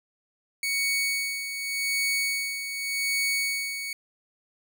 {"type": "tone with tremolo", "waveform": "sawtooth", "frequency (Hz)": 2230, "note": "C#7", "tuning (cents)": 10, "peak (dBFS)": -20, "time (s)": [0.63, 3.93], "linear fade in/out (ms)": 2, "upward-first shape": "sine", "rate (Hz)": 0.86, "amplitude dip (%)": 60, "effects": []}